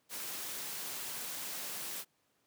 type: noise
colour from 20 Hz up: white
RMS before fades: -41 dBFS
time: 0.09-2.05 s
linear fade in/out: 50 ms
effects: pink hiss -75 dBFS RMS until 2.46 s + high-pass 150 Hz 12 dB/octave